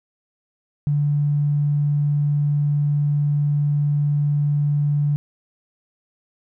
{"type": "tone with tanh clipping", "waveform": "triangle", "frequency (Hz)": 145.9, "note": "D3", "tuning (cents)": -11, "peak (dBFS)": -16, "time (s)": [0.87, 5.16], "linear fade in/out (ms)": 0, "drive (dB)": 3, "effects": []}